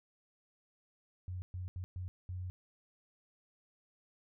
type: tone bursts at uneven times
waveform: sine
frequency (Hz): 91.1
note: F#2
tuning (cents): -26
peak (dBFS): -38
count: 5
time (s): 1.28-1.42 / 1.54-1.68 / 1.76-1.84 / 1.96-2.08 / 2.29-2.5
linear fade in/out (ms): 0
effects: none